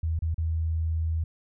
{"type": "tone with dropouts", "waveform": "sine", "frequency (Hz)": 80.9, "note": "E2", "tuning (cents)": -32, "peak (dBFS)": -24, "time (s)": [0.03, 1.24], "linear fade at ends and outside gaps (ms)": 5, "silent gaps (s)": [[0.191, 0.221], [0.344, 0.38]], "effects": []}